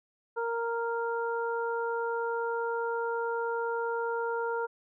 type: harmonic tone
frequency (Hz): 464.8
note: A#4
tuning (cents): -5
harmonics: 1 / 2 / 3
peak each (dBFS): -31 / -34 / -36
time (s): 0.36-4.67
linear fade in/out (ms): 20
effects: none